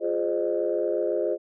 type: chord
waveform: sine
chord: F minor seventh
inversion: none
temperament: equal with one note detuned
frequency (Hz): 349.2 / 415.3 / 523.3 / 610.9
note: F4 / Ab4 / C5 / Eb5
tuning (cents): 0 / 0 / 0 / -32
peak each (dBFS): -28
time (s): 0-1.38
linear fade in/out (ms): 50
effects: tanh soft clip ceiling -13 dBFS